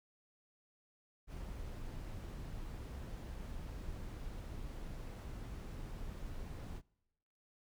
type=noise; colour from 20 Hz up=brown; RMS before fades=-45 dBFS; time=1.27-6.82 s; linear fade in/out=50 ms; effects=noise-tail reverb RT60 1.0 s tail -26 dB re dry